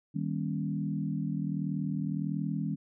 sine chord, Eb dominant seventh, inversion none, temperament equal with one note detuned, 155.56 / 196 / 237.3 / 277.2 Hz, Eb3 / G3 / Bb3 / Db4, 0 / 0 / +31 / 0 cents, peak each -33 / -34 / -39 / -37 dBFS, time 0.14-2.76 s, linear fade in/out 20 ms, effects none

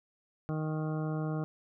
harmonic tone, 155.56 Hz, D#3, in tune, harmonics 1 / 2 / 3 / 4 / 5 / 7 / 8 / 9, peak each -32 / -38 / -42 / -44 / -46 / -49 / -50 / -51 dBFS, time 0.49-1.44 s, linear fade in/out 0 ms, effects none

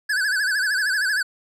square tone with vibrato, 1600 Hz, G6, 35 cents sharp, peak -20 dBFS, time 0.09-1.23 s, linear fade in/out 10 ms, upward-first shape sine, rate 13 Hz, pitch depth 130 cents each way, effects low-pass 10000 Hz 12 dB/octave

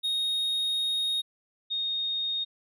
triangle / sine tone pair in turn, 3729 / 3708 Hz, A#7 / A#7, 0 / -10 cents, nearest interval unison, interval 10 cents, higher first, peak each -24 / -27 dBFS, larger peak first, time 0.03-1.22 / 1.7-2.45 s, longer first, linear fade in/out 20 ms, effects none

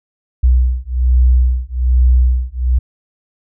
sine beating tone pair, 61.8 / 63 Hz, B1 / B1, +2 / +35 cents, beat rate 1.2 Hz, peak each -12 dBFS, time 0.43-2.79 s, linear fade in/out 10 ms, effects none

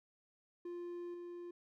triangle tone with level steps, 349.2 Hz, F4, in tune, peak -40 / -43 dBFS, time 0.65-1.51 s, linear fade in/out 5 ms, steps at 1.14 s, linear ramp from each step 2 ms, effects none

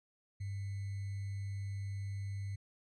sine tone with sample-and-hold, 98.9 Hz, G2, 16 cents sharp, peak -37 dBFS, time 0.4-2.56 s, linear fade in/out 10 ms, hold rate 2100 Hz, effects resampled to 22050 Hz

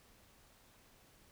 silence, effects pink hiss -65 dBFS RMS until 1.31 s

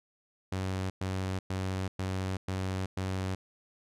sawtooth tone bursts, 94.3 Hz, F#2, 33 cents sharp, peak -27 dBFS, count 6, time 0.52-3.35 s, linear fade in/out 5 ms, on 380 ms, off 110 ms, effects low-pass 9000 Hz 12 dB/octave

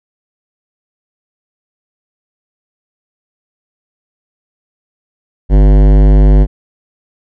sine tone with hard clipping, 49.96 Hz, G1, 34 cents sharp, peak -5 dBFS, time 5.49-6.47 s, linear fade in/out 50 ms, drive 18 dB, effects none

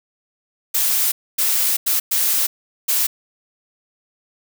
blue noise bursts at uneven times, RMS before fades -18 dBFS, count 5, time 0.74-1.12 / 1.38-1.77 / 1.86-2 / 2.11-2.47 / 2.88-3.07 s, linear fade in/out 10 ms, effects none

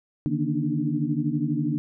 sine tone cluster, 145 / 156.8 / 236.2 / 290.1 / 302.9 Hz, D3 / D#3 / A#3 / D4 / D#4, -22 / +14 / +23 / -21 / -46 cents, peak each -29 dBFS, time 0.26-1.78 s, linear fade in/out 0 ms, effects none

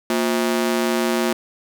sawtooth ring-modulated tone, 293.7 Hz, D4, in tune, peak -11 dBFS, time 0.1-1.33 s, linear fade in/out 2 ms, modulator 62.7 Hz, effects none

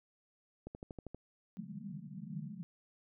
click train, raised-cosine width 2 ms, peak -31 dBFS, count 7, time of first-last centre 0.67-1.146 s, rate 12.6 Hz
white band-pass noise, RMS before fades -45 dBFS, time 1.57-2.63 s, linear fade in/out 0 ms, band 140 to 220 Hz, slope 96 dB/octave
effects none

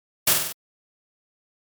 white noise with echo, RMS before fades -17 dBFS, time 0.27-0.33 s, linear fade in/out 5 ms, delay 49 ms, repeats 4, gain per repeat -4 dB, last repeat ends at 0.526 s, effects MP3 96 kbps

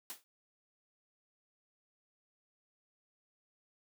white noise with exponential decay, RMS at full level -40 dBFS, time 0.1-0.24 s, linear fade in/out 0 ms, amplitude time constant 30 ms, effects high-pass 200 Hz 12 dB/octave

